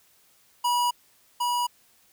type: tone with echo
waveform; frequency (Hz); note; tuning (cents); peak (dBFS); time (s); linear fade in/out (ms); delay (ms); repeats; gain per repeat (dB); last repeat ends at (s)
square; 970; B5; -31; -22; 0.64-0.91; 10; 760; 1; -2; 1.67
effects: white hiss -61 dBFS RMS until 2.12 s